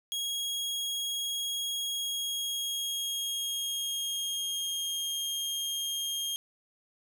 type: tone with pitch glide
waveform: sawtooth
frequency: 3293 to 3225 Hz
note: G#7 to G7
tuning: -15 to +48 cents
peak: -28 dBFS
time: 0.12-6.36 s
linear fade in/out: 0 ms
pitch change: -37 cents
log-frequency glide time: 1.87-5.21 s
effects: none